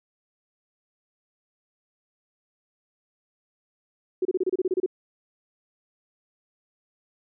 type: tone bursts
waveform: sine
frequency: 370 Hz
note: F#4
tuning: in tune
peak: -20 dBFS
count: 11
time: 4.22-4.862 s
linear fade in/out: 5 ms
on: 32 ms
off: 29 ms
effects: none